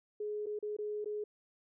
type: tone with dropouts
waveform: sine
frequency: 420 Hz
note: G#4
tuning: 19 cents sharp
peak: -35 dBFS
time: 0.2-1.24 s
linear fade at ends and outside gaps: 5 ms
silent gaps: 0.46-0.466 / 0.59-0.626 / 0.767-0.786 / 1.045-1.057 s
effects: none